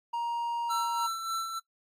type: tone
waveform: triangle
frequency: 940 Hz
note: A#5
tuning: 14 cents sharp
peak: -27 dBFS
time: 0.13-1.07 s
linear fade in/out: 10 ms
type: tone with tremolo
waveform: square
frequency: 1337 Hz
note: E6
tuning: 24 cents sharp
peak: -30 dBFS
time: 0.69-1.6 s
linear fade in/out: 20 ms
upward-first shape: sine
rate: 3.4 Hz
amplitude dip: 50%
effects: noise-tail reverb RT60 0.1 s tail -18 dB re dry + AAC 64 kbps